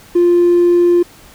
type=tone; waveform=triangle; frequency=349.2 Hz; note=F4; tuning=in tune; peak=-4 dBFS; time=0.15-1.03 s; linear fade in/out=10 ms; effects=tanh soft clip ceiling -4 dBFS + pink hiss -42 dBFS RMS until 1.34 s